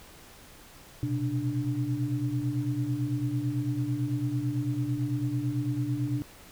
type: tone cluster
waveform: sine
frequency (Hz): 120.8 / 129.8 / 295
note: B2 / C3 / D4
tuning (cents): -38 / -13 / +8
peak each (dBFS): -31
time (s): 1.03-6.22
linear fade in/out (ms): 0
effects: pink hiss -51 dBFS RMS until 6.51 s